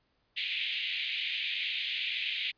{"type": "band-pass noise", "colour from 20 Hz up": "pink", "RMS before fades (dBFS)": -34, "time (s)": [0.36, 2.52], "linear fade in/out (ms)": 20, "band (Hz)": [2200, 3800], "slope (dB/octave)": 48, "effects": ["pink hiss -74 dBFS RMS until 2.57 s", "resampled to 11025 Hz"]}